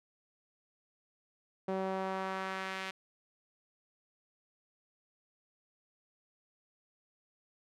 sawtooth tone with band-pass filter sweep, 190.2 Hz, F#3, 48 cents sharp, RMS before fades -37 dBFS, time 1.68-2.91 s, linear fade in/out 5 ms, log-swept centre 520 to 2400 Hz, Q 1.1, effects none

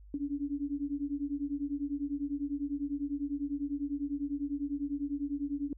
sine beating tone pair, 280.5 / 290.5 Hz, C#4 / D4, +21 / -19 cents, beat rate 10 Hz, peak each -35 / -35 dBFS, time 0.14-5.73 s, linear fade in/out 2 ms, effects added 50 Hz sine -50 dBFS peak until 5.77 s

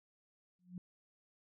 sine tone with exponential growth, 179.7 Hz, F3, 50 cents sharp, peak -39 dBFS, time 0.59-0.78 s, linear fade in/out 2 ms, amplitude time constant 41 ms, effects none

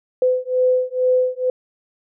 sine beating tone pair, 506 / 508.2 Hz, B4 / B4, +42 / +49 cents, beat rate 2.2 Hz, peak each -18 dBFS, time 0.22-1.5 s, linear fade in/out 2 ms, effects none

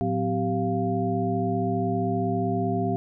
sine tone cluster, 111.5 / 181.5 / 256.7 / 389.1 / 697 Hz, A2 / F#3 / C4 / G4 / F5, +23 / -33 / -33 / -13 / -4 cents, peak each -29 dBFS, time 0.01-2.96 s, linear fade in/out 0 ms, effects none

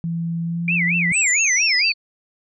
sine tone with pitch glide, 167.4 to 172.7 Hz, E3 to F3, +27 to -19 cents, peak -21 dBFS, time 0.04-1.12 s, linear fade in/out 0 ms, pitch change +54 cents, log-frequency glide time 0.44-0.78 s
sine tone with vibrato, 2300 Hz, D7, 37 cents flat, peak -17 dBFS, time 0.68-1.92 s, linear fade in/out 2 ms, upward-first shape sine, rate 4.4 Hz, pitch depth 280 cents each way
sine exponential sweep, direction down, 8250 to 4435 Hz, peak -18 dBFS, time 1.12-1.94 s, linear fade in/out 50 ms
effects none

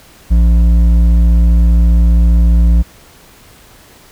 sine tone with hard clipping, 57.5 Hz, A#1, 23 cents flat, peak -7 dBFS, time 0.3-2.83 s, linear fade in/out 20 ms, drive 7 dB, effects pink hiss -42 dBFS RMS until 4.11 s

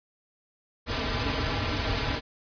pink noise with comb filter, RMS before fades -28 dBFS, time 0.86-2.21 s, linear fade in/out 50 ms, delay 5.5 ms, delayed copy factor -0.95, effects resampled to 11025 Hz

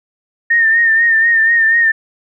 sine tone with vibrato, 1824 Hz, A#6, 38 cents flat, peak -8 dBFS, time 0.5-1.92 s, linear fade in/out 10 ms, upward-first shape sine, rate 4.1 Hz, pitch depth 46 cents each way, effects none

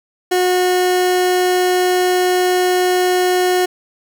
30% pulse tone, 363.6 Hz, F#4, 30 cents flat, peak -10 dBFS, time 0.31-3.66 s, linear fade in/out 10 ms, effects none

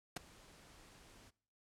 pink noise with ADSR envelope, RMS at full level -39 dBFS, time 0.16-1.31 s, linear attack 7 ms, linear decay 11 ms, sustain -22 dB, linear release 23 ms, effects noise-tail reverb RT60 0.6 s tail -23 dB re dry + low-pass 10000 Hz 12 dB/octave

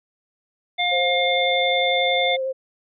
harmonic tone, 710 Hz, F5, 28 cents sharp, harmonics 1 / 3 / 5, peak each -23 / -23 / -23 dBFS, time 0.78-2.37 s, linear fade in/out 20 ms
sine tone with vibrato, 527 Hz, C5, 12 cents sharp, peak -22 dBFS, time 0.91-2.53 s, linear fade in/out 20 ms, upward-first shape sine, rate 11 Hz, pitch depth 15 cents each way
effects none

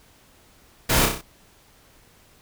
pink noise with echo, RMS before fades -20 dBFS, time 0.89-1.06 s, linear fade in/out 10 ms, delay 31 ms, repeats 5, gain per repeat -4 dB, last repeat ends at 1.215 s, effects pink hiss -55 dBFS RMS until 2.41 s

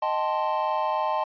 triangle chord, A half-diminished seventh, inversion second, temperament equal with one note detuned, 622.3 / 776.8 / 880 / 1046.5 Hz, Eb5 / G5 / A5 / C6, 0 / -16 / 0 / 0 cents, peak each -27 / -30 / -25 / -27 dBFS, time 0.02-1.24 s, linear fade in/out 5 ms, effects resampled to 11025 Hz

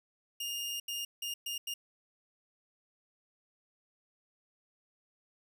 sawtooth tone bursts at uneven times, 2830 Hz, F7, 22 cents sharp, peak -32 dBFS, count 5, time 0.4-0.8 / 0.88-1.05 / 1.22-1.34 / 1.46-1.58 / 1.67-1.74 s, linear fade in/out 5 ms, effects none

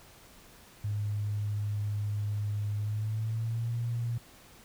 sine tone with pitch glide, 103.83 to 117.9 Hz, G#2 to A#2, 0 to +20 cents, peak -29 dBFS, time 0.84-4.18 s, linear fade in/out 5 ms, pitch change +220 cents, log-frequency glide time 2.76-3.76 s, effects pink hiss -55 dBFS RMS until 4.64 s

